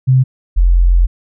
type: tone pair in turn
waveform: sine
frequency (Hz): 130 / 43.8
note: C3 / F1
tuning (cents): -11 / +6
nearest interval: octave + perfect fifth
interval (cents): 1883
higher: first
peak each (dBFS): -6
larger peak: neither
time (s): 0.07-0.24 / 0.56-1.07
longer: second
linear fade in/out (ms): 20
effects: none